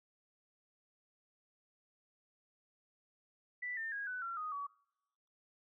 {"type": "tone with pitch steps", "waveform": "sine", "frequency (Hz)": [1975.5, 1801.1, 1642.1, 1497.1, 1365, 1244.5, 1134.6], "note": ["B6", "A6", "G#6", "F#6", "F6", "D#6", "C#6"], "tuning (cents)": [0, 40, -20, 20, -40, 0, 40], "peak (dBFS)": -38, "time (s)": [3.62, 4.67], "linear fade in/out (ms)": 10, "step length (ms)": 150, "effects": ["noise-tail reverb RT60 1.0 s tail -26 dB re dry"]}